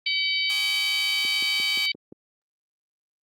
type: harmonic tone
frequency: 763 Hz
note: G5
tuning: 47 cents flat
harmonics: 3 / 4 / 5 / 6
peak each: -26 / -27 / -31 / -28 dBFS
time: 0.06-1.92 s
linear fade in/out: 5 ms
type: chord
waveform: 5% pulse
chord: Ab suspended fourth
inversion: none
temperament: just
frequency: 830.6 / 1107.5 / 1245.9 Hz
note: Ab5 / Db6 / Eb6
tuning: 0 / -2 / +2 cents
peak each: -29 / -28 / -28 dBFS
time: 0.5-1.86 s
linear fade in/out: 0 ms
type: click train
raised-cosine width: 3 ms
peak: -24 dBFS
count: 6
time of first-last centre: 1.25-2.124 s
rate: 5.72 Hz
effects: high-pass 300 Hz 12 dB/octave + Opus 24 kbps